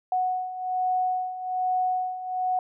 sine beating tone pair, 737 / 738.2 Hz, F#5 / F#5, -7 / -4 cents, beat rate 1.2 Hz, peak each -30 / -25 dBFS, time 0.12-2.59 s, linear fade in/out 2 ms, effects none

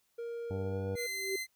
triangle tone with pitch glide, 468.3 to 480.4 Hz, A#4 to B4, +8 to -48 cents, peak -35 dBFS, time 0.18-1.07 s, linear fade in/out 10 ms, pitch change +44 cents, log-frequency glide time 0.6-0.82 s
harmonic tone, 97.2 Hz, G2, 14 cents flat, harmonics 1 / 2 / 3 / 4 / 5 / 6 / 7 / 8 / 9, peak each -36 / -42 / -46 / -48 / -50 / -52 / -53 / -54 / -55 dBFS, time 0.5-0.96 s, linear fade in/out 10 ms
sawtooth tone, 2065 Hz, C7, 23 cents flat, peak -32 dBFS, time 0.95-1.47 s, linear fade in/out 50 ms
sine tone with exponential growth, 386.3 Hz, G4, 25 cents flat, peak -30 dBFS, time 0.96-1.36 s, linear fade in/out 5 ms, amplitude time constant 85 ms
effects white hiss -75 dBFS RMS until 1.55 s

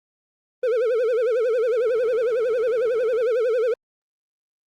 triangle tone with vibrato, 471.9 Hz, A#4, 21 cents sharp, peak -16 dBFS, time 0.63-3.74 s, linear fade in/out 5 ms, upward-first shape sine, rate 11 Hz, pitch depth 160 cents each way, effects Opus 32 kbps

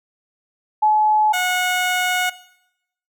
sine / 15% pulse tone pair in turn, 855 / 729.3 Hz, A5 / F#5, -50 / -25 cents, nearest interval minor third, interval 275 cents, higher first, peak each -12 dBFS, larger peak neither, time 0.82-1.33 / 1.33-2.3 s, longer second, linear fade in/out 10 ms, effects noise-tail reverb RT60 0.8 s tail -17 dB re dry

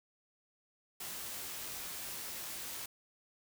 white noise with comb filter, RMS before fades -43 dBFS, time 1-2.86 s, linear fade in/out 5 ms, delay 20 ms, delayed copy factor -0.6, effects none

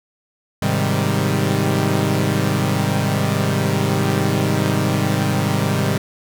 sawtooth chord, Ab major seventh, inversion none, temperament equal, 103.83 / 130.81 / 155.56 / 196 Hz, Ab2 / C3 / Eb3 / G3, 0 / 0 / 0 / 0 cents, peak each -18 dBFS, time 0.62-5.98 s, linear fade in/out 5 ms, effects none

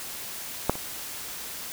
clicks, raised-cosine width 1 ms, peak -6 / -22 dBFS, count 2, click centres 0.696 / 0.755 s, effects white hiss -37 dBFS RMS until 1.72 s

